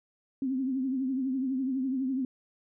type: tone with vibrato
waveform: sine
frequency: 262.7 Hz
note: C4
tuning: 7 cents sharp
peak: -27 dBFS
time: 0.42-2.25 s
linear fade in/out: 2 ms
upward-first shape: triangle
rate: 12 Hz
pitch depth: 91 cents each way
effects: none